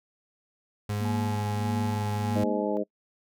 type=tone; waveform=35% pulse; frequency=103.83 Hz; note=G#2; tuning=in tune; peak=-26 dBFS; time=0.89-2.44 s; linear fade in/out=5 ms
type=tone with tremolo; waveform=sine; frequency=233.1 Hz; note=A#3; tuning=in tune; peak=-28 dBFS; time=1-2.65 s; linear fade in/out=10 ms; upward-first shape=sine; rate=1.6 Hz; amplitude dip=90%
type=tone with vibrato; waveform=sine; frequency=844 Hz; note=G#5; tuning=28 cents sharp; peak=-35 dBFS; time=1.05-2.77 s; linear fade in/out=0 ms; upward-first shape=triangle; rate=1.4 Hz; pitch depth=24 cents each way
type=harmonic tone; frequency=103.6 Hz; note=G#2; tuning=4 cents flat; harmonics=2 / 3 / 4 / 5 / 6; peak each=-32 / -32 / -32 / -32 / -32 dBFS; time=2.35-2.84 s; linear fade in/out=20 ms
effects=noise-tail reverb RT60 0.1 s tail -25 dB re dry